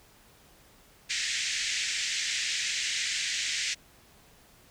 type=band-pass noise; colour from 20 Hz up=pink; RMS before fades=-31 dBFS; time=1.09-3.75 s; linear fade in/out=20 ms; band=1800 to 7700 Hz; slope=48 dB/octave; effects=pink hiss -58 dBFS RMS until 4.7 s